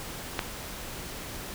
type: click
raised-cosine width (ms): 0.3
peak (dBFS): -10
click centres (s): 0.392
effects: pink hiss -39 dBFS RMS until 1.54 s